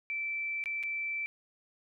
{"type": "tone with dropouts", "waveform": "sine", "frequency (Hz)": 2329, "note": "D7", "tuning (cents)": -15, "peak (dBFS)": -32, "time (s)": [0.1, 1.26], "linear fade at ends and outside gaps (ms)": 0, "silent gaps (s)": [[0.639, 0.658], [0.829, 0.835]], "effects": []}